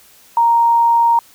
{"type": "tone", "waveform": "sine", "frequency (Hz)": 932.3, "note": "A#5", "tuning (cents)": 0, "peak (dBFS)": -9, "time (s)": [0.37, 1.19], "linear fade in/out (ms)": 2, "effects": ["white hiss -47 dBFS RMS until 1.34 s"]}